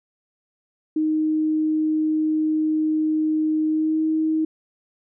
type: tone with pitch glide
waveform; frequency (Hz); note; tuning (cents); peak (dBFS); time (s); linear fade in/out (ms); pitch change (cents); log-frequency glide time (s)
sine; 311.1 to 315.4; D#4 to D#4; 0 to +24; -18; 0.96-4.45; 5; +24; 3.67-4.01
effects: none